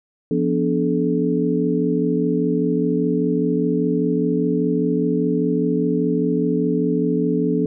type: tone cluster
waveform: sine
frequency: 172.7 / 246.3 / 291.3 / 431.5 Hz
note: F3 / B3 / D4 / A4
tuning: -19 / -5 / -14 / -34 cents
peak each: -22 dBFS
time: 0.31-7.66 s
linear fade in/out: 2 ms
effects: none